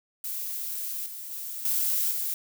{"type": "noise with level steps", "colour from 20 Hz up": "violet", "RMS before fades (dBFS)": [-33, -39, -36, -26, -30], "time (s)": [0.24, 2.34], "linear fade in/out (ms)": 2, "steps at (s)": [1.06, 1.31, 1.65, 2.11], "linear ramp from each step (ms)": 2, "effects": []}